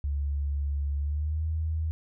sine tone with pitch glide, 71.2 to 79.46 Hz, C#2 to D#2, +47 to +37 cents, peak -26 dBFS, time 0.04-1.91 s, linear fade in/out 0 ms, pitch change +190 cents, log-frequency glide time 0.98-1.45 s, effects none

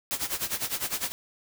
white noise with tremolo, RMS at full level -28 dBFS, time 0.11-1.12 s, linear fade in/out 0 ms, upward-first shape sine, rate 9.9 Hz, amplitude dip 85%, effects none

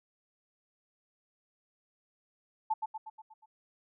sine tone with echo, 875 Hz, A5, 10 cents flat, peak -26 dBFS, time 2.7-2.74 s, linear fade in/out 10 ms, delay 120 ms, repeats 6, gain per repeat -5 dB, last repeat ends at 3.46 s, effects none

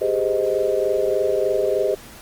sine chord, Ab major seventh, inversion third, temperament equal with one note detuned, 392 / 415.3 / 514.9 / 622.3 Hz, G4 / Ab4 / C5 / Eb5, 0 / 0 / -28 / 0 cents, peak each -23 dBFS, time 0.01-1.95 s, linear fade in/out 10 ms, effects pink hiss -42 dBFS RMS until 2.21 s + Opus 32 kbps

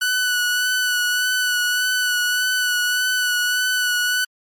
sawtooth tone with vibrato, 1484 Hz, F#6, 5 cents sharp, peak -14 dBFS, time 0.01-4.25 s, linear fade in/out 10 ms, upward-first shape sine, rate 1.7 Hz, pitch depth 22 cents each way, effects MP3 64 kbps

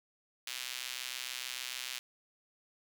sawtooth tone with high-pass filter, 126.7 Hz, B2, 45 cents sharp, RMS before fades -41 dBFS, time 0.47-1.99 s, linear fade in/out 2 ms, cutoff 2900 Hz, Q 1.2, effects none

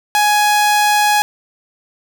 sawtooth tone, 835 Hz, G#5, 9 cents sharp, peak -7 dBFS, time 0.15-1.22 s, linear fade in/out 0 ms, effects none

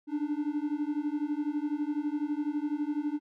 triangle beating tone pair, 290.1 / 302.1 Hz, D4 / D4, -21 / +49 cents, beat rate 12 Hz, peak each -30 dBFS, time 0.07-3.2 s, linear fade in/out 50 ms, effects none

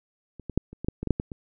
clicks, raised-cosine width 3 ms, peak -28 / -20 / -8 / -29 / -20 / -11 / -18 / -14 / -6 / -14 / -23 dBFS, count 11, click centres 0.397 / 0.497 / 0.576 / 0.73 / 0.846 / 0.885 / 1.03 / 1.073 / 1.107 / 1.199 / 1.318 s, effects none

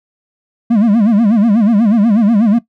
triangle tone with vibrato, 217.5 Hz, A3, 20 cents flat, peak -5 dBFS, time 0.7-2.59 s, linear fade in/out 10 ms, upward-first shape sine, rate 8.2 Hz, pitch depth 170 cents each way, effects noise-tail reverb RT60 0.1 s tail -17 dB re dry

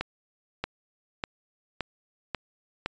accelerating click train, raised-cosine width 0.3 ms, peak -13 dBFS, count 6, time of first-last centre 0.01-2.86 s, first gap 630 ms, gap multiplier 0.95, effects resampled to 16000 Hz

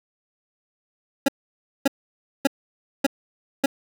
25% pulse tone bursts, 275.7 Hz, C#4, 9 cents flat, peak -11 dBFS, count 5, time 1.26-3.66 s, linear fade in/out 5 ms, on 24 ms, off 570 ms, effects none

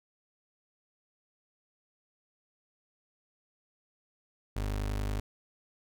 30% pulse tone, 50.8 Hz, G#1, 38 cents flat, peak -28 dBFS, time 4.56-5.2 s, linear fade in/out 5 ms, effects none

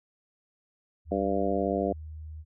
sine tone, 77.78 Hz, D#2, in tune, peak -38 dBFS, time 1.05-2.45 s, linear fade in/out 50 ms
harmonic tone, 98.5 Hz, G2, 9 cents sharp, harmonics 2 / 3 / 4 / 5 / 6 / 7, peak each -32 / -32 / -32 / -32 / -32 / -32 dBFS, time 1.11-1.93 s, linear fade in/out 10 ms
effects none

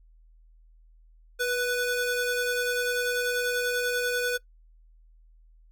40% pulse ring-modulated tone, 987.8 Hz, B5, in tune, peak -21 dBFS, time 1.39-4.38 s, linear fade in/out 20 ms, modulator 499 Hz, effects noise-tail reverb RT60 0.1 s tail -20 dB re dry + added 40 Hz sine -53 dBFS peak until 5.71 s

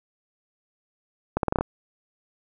accelerating click train, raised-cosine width 1 ms, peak -8 dBFS, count 7, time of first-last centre 1.37-1.61 s, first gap 62 ms, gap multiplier 0.82, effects none

